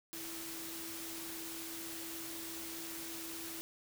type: tone in noise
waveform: sine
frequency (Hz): 329.6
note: E4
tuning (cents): 0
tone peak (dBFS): -48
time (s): 0.13-3.61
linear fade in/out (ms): 0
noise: white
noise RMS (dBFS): -45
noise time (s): 0.13-3.61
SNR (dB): -6
effects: none